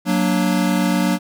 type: chord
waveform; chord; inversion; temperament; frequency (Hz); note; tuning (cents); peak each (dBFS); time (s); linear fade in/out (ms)
square; Gb augmented; none; equal; 185 / 233.1 / 293.7; Gb3 / Bb3 / D4; 0 / 0 / 0; -19 / -22 / -22; 0.05-1.19; 50
effects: none